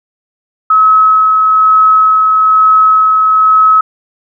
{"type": "tone with tremolo", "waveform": "sine", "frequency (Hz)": 1285, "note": "E6", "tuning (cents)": -45, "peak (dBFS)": -3, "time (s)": [0.7, 3.81], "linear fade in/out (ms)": 5, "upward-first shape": "sine", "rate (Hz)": 1.1, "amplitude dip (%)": 25, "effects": []}